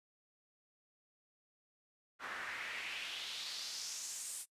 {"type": "noise with band-pass filter sweep", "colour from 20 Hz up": "pink", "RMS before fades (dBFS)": -44, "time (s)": [2.19, 4.46], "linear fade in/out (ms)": 50, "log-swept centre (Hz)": [1400, 9300], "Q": 2.6, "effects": ["noise-tail reverb RT60 0.1 s tail -22 dB re dry", "resampled to 32000 Hz"]}